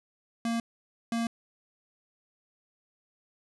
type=tone pair in turn; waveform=square; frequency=231.2 / 231.2 Hz; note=A#3 / A#3; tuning=-14 / -14 cents; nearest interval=unison; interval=0 cents; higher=neither; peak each=-28 dBFS; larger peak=neither; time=0.45-0.6 / 1.12-1.27 s; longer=neither; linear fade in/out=2 ms; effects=resampled to 24000 Hz